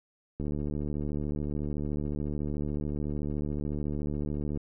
click train, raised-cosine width 3 ms, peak -21 dBFS, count 309, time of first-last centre 0.4-4.573 s, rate 73.8 Hz, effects none

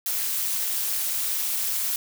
blue noise with amplitude modulation, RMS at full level -23 dBFS, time 0.06-1.96 s, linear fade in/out 2 ms, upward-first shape sine, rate 213 Hz, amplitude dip 75%, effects none

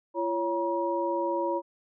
sine tone cluster, 341.7 / 557 / 954 Hz, F4 / C#5 / A#5, -38 / +8 / +40 cents, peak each -30 dBFS, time 0.14-1.62 s, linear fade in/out 50 ms, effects none

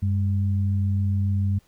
sine tone pair together, 95.8 / 203 Hz, G2 / G#3, -39 / -39 cents, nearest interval octave + minor second, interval 1300 cents, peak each -20 / -29 dBFS, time 0.02-1.59 s, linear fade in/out 10 ms, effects pink hiss -62 dBFS RMS until 1.67 s

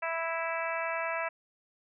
harmonic tone, 329.6 Hz, E4, in tune, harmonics 2 / 3 / 4 / 5 / 6 / 7 / 8, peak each -35 / -37 / -38 / -39 / -40 / -40 / -41 dBFS, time 0.02-1.29 s, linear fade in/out 10 ms, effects none

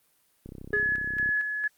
click train, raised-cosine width 3 ms, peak -28 dBFS, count 28, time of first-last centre 0.46-1.291 s, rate 32.5 Hz
triangle tone with exponential decay, 415.3 Hz, G#4, in tune, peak -22 dBFS, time 0.73-0.96 s, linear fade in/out 1 ms, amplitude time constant 49 ms
sine tone with tremolo, 1700 Hz, G#6, 40 cents sharp, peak -23 dBFS, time 0.73-1.68 s, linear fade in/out 10 ms, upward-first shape square, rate 2.2 Hz, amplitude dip 45%
effects white hiss -67 dBFS RMS until 1.77 s + Opus 32 kbps

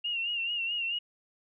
sine tone with vibrato, 2794 Hz, F7, in tune, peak -29 dBFS, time 0.04-0.99 s, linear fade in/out 10 ms, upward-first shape sine, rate 4.6 Hz, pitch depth 61 cents each way, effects none

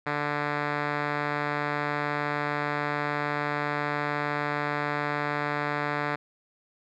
5% pulse tone with low-pass filter, 146.83 Hz, D3, in tune, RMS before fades -29 dBFS, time 0.06-6.16 s, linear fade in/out 10 ms, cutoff 2400 Hz, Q 1.4, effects none

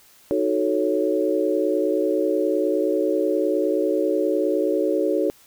sine chord, D# half-diminished seventh, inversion none, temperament equal, 311.1 / 370 / 440 / 554.4 Hz, D#4 / F#4 / A4 / C#5, 0 / 0 / 0 / 0 cents, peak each -24 dBFS, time 0.31-5.3 s, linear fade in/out 0 ms, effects white hiss -53 dBFS RMS until 5.46 s

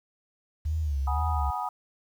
sine tone with vibrato, 73.42 Hz, D2, in tune, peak -25 dBFS, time 0.65-1.51 s, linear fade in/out 10 ms, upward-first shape sine, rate 2 Hz, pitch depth 140 cents each way
sine chord, G# minor seventh, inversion third, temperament equal with one note detuned, 740 / 830.6 / 968.6 / 1244.5 Hz, F#5 / G#5 / B5 / D#6, 0 / 0 / -34 / 0 cents, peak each -34 dBFS, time 1.07-1.69 s, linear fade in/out 5 ms
effects 9-bit

